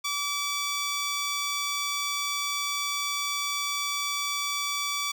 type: tone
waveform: 10% pulse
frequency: 1152 Hz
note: D6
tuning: 34 cents flat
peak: -19 dBFS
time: 0.04-5.12 s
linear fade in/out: 10 ms
effects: none